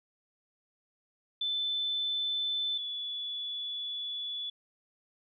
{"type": "tone pair in turn", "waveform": "sine", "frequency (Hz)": [3520, 3432], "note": ["A7", "A7"], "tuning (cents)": [0, -44], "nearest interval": "unison", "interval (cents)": 44, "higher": "first", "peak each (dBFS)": [-29, -34], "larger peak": "first", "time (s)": [[1.41, 2.78], [2.78, 4.5]], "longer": "second", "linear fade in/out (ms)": 5, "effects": []}